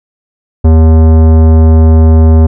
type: tone with tanh clipping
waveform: sine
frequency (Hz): 80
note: D#2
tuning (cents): +49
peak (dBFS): -3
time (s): 0.64-2.47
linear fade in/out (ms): 10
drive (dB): 17
effects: none